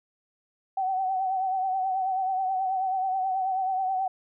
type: tone with vibrato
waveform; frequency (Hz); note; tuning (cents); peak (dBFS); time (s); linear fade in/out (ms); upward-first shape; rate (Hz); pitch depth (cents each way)
sine; 758; F#5; +42; -24; 0.77-4.08; 5; triangle; 9.3; 55
effects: none

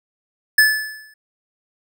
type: tone with exponential decay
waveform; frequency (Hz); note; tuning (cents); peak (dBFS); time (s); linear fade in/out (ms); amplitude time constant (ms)
square; 1733; A6; -27; -8; 0.58-1.14; 5; 120
effects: none

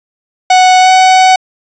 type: tone with pitch glide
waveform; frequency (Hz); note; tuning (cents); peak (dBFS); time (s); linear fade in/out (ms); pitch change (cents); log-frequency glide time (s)
45% pulse; 740 to 748.2; F#5 to F#5; 0 to +19; -3; 0.5-1.36; 5; +19; 0.8-0.9
effects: resampled to 16000 Hz + 7-bit

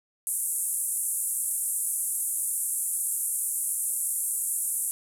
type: band-pass noise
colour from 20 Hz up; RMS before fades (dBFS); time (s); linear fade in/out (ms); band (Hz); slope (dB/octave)
pink; -29; 0.27-4.91; 0; 8400 to 12000; 48
effects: none

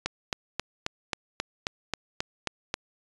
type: click train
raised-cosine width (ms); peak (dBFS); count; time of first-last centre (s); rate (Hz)
0.2; -10; 11; 0.06-2.741; 3.73
effects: resampled to 22050 Hz

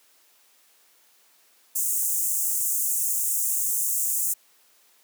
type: high-pass noise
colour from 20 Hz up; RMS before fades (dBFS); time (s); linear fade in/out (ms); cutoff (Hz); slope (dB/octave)
pink; -25; 1.75-4.34; 10; 6900; 48
effects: white hiss -60 dBFS RMS until 5.03 s + high-pass 300 Hz 12 dB/octave

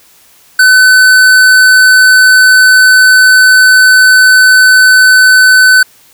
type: tone with hard clipping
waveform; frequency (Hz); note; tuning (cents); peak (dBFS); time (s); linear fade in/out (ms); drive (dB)
sine; 1512; F#6; +37; -3; 0.59-5.83; 5; 15
effects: white hiss -43 dBFS RMS until 6.13 s

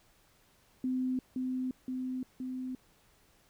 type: tone with echo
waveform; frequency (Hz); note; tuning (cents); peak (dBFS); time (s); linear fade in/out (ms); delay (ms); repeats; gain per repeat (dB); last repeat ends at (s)
sine; 256.4; C4; -35; -29; 0.84-1.19; 2; 520; 3; -2; 2.75
effects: pink hiss -66 dBFS RMS until 3.49 s

